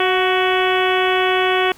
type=harmonic tone with a mistuned harmonic; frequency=372.8 Hz; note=F#4; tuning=13 cents sharp; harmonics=1 / 2 / 3 / 4 / 5 / 6 / 7 / 8 / 9; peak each=-18 / -21 / -23 / -24 / -25 / -26 / -26 / -27 / -28 dBFS; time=0-1.72 s; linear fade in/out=2 ms; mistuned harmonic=2; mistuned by=-31 cents; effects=pink hiss -46 dBFS RMS until 1.77 s

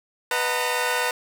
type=chord; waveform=15% pulse; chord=B major seventh; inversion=none; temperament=equal with one note detuned; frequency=493.9 / 622.3 / 740 / 911.6 Hz; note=B4 / D#5 / F#5 / A#5; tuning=0 / 0 / 0 / -39 cents; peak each=-19 / -25 / -25 / -20 dBFS; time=0.31-1.11 s; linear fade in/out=2 ms; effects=none

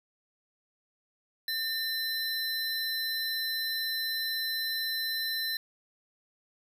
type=tone pair together; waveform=square; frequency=1800 / 4041 Hz; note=A6 / B7; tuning=+39 / +39 cents; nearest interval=octave + major second; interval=1400 cents; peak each=-35 / -32 dBFS; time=1.48-5.57 s; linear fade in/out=2 ms; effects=none

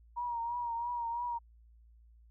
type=tone with vibrato; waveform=sine; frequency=947 Hz; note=A#5; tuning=27 cents sharp; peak=-33 dBFS; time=0.16-1.39 s; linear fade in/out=20 ms; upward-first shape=triangle; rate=3 Hz; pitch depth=53 cents each way; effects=added 57 Hz sine -57 dBFS peak until 2.3 s

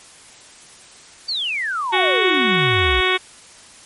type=exponential sweep; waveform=sine; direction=down; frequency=4699 to 54.9 Hz; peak=-20 dBFS; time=1.28-3.01 s; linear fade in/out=10 ms
type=harmonic tone; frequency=370.8 Hz; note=F#4; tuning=4 cents sharp; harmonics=1 / 2 / 3 / 4 / 5 / 6 / 7 / 8 / 9 / 10; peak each=-21 / -29 / -23 / -25 / -24 / -21 / -27 / -29 / -24 / -27 dBFS; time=1.92-3.18 s; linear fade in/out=20 ms
effects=white hiss -44 dBFS RMS until 3.85 s + MP3 48 kbps

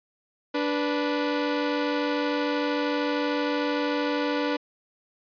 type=tone pair together; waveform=sawtooth; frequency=292.3 / 491.6 Hz; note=D4 / B4; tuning=-8 / -8 cents; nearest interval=major sixth; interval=900 cents; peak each=-22 / -24 dBFS; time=0.54-4.57 s; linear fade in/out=10 ms; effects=resampled to 11025 Hz

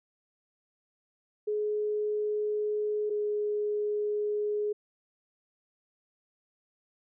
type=tone pair in turn; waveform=sine; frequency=421.5 / 418.1 Hz; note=G#4 / G#4; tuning=+26 / +12 cents; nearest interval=unison; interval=14 cents; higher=first; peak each=-27 dBFS; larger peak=neither; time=1.47-3.1 / 3.1-4.73 s; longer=neither; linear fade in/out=10 ms; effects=none

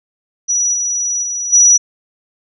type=tone with level steps; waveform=sine; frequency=5860 Hz; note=F#8; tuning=18 cents flat; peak=-12 / -15 / -18 / -5 dBFS; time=0.48-1.78 s; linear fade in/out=20 ms; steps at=0.73 / 1.22 / 1.52 s; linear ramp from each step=20 ms; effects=none

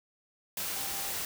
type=tone in noise; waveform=sine; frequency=790 Hz; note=G5; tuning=13 cents sharp; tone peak=-45 dBFS; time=0.76-1.11 s; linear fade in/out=2 ms; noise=white; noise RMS=-35 dBFS; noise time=0.57-1.25 s; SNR=-13 dB; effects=none

